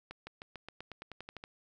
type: accelerating click train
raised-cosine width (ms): 0.3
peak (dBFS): -28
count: 13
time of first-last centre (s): 0.11-1.439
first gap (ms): 160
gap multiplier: 0.93
effects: none